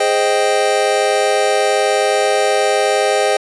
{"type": "chord", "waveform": "square", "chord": "Ab major seventh", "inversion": "none", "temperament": "equal", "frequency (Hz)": [415.3, 523.3, 622.3, 784], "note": ["Ab4", "C5", "Eb5", "G5"], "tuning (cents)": [0, 0, 0, 0], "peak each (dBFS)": -19, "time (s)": [0, 3.37], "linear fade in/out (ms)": 5, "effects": ["resampled to 24000 Hz"]}